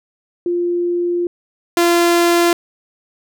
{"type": "tone pair in turn", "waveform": ["sine", "sawtooth"], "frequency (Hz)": [349.2, 343.8], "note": ["F4", "F4"], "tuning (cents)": [0, -27], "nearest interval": "unison", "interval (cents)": 27, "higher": "first", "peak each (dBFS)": [-15, -7], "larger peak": "second", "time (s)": [[0.46, 1.27], [1.77, 2.53]], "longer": "first", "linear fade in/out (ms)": 2, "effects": []}